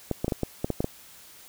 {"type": "clicks", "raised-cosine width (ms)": 2, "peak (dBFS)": -12, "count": 9, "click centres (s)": [0.113, 0.245, 0.281, 0.322, 0.433, 0.645, 0.703, 0.805, 0.844], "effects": ["white hiss -50 dBFS RMS until 1.48 s"]}